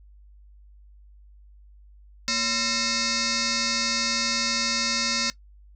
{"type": "tone with frequency modulation", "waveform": "sine", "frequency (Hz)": 233.1, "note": "A#3", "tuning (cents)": 0, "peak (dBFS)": -22, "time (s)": [2.28, 5.3], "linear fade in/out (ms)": 0, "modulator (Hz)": 795, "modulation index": 7.5, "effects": ["noise-tail reverb RT60 0.1 s tail -19 dB re dry", "added 50 Hz sine -48 dBFS peak until 5.75 s"]}